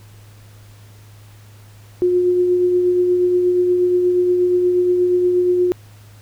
sine tone with tremolo, 358.7 Hz, F4, 46 cents sharp, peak -11 dBFS, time 2.02-5.72 s, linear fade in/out 0 ms, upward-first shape triangle, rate 8.4 Hz, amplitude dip 35%, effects added 104 Hz sine -41 dBFS peak until 6.21 s + pink hiss -50 dBFS RMS until 6.21 s

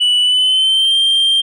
sine tone with pitch glide, 2960 to 3172 Hz, F#7 to G7, 0 to +20 cents, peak -7 dBFS, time 0-1.42 s, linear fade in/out 20 ms, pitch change +120 cents, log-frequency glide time 0.21-0.96 s, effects tanh soft clip ceiling -9 dBFS

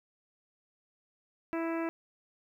harmonic tone, 330 Hz, E4, 2 cents sharp, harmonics 1 / 2 / 3 / 4 / 5 / 6 / 7 / 8, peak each -32 / -38 / -42 / -44 / -46 / -48 / -49 / -50 dBFS, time 1.53-1.89 s, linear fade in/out 0 ms, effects 11-bit

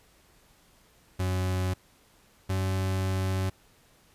40% pulse tone pair in turn, 92.5 / 94.72 Hz, F#2 / F#2, 0 / +41 cents, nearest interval unison, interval 41 cents, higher second, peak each -25 dBFS, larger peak neither, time 1.19-1.74 / 2.49-3.5 s, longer second, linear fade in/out 10 ms, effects pink hiss -61 dBFS RMS until 4.14 s + resampled to 32000 Hz

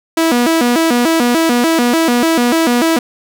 sawtooth tone with vibrato, 281.2 Hz, C#4, 25 cents sharp, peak -6 dBFS, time 0.17-2.99 s, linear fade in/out 5 ms, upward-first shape square, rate 3.4 Hz, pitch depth 260 cents each way, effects none

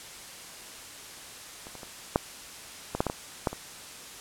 clicks, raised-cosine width 1 ms, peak -28 / -29 / -28 / -7 / -15 / -9 / -13 / -16 / -10 / -22 dBFS, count 10, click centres 1.669 / 1.753 / 1.832 / 2.159 / 2.95 / 3.005 / 3.067 / 3.099 / 3.472 / 3.53 s, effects white hiss -44 dBFS RMS until 4.2 s + low-pass 10000 Hz 12 dB/octave

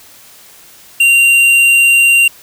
triangle tone with tanh clipping, 2768 Hz, F7, 16 cents flat, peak -7 dBFS, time 1-2.28 s, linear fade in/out 5 ms, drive 15 dB, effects white hiss -40 dBFS RMS until 2.42 s

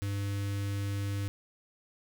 square tone with notch filter, 100 Hz, G2, 35 cents sharp, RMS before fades -33 dBFS, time 0.02-1.28 s, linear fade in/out 0 ms, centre 770 Hz, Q 0.84, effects none

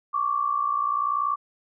sine tone pair together, 1105 / 1165.5 Hz, C#6 / D6, -6 / -14 cents, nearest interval minor second, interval 92 cents, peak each -26 / -24 dBFS, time 0.13-1.36 s, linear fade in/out 20 ms, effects none

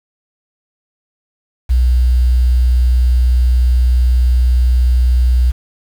sine tone with quantisation, 61.7 Hz, B1, 1 cent flat, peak -8 dBFS, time 1.69-5.52 s, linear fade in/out 20 ms, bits 6, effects none

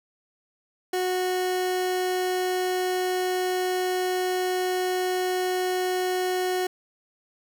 30% pulse tone, 366.8 Hz, F#4, 15 cents flat, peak -21 dBFS, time 0.93-6.67 s, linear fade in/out 5 ms, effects none

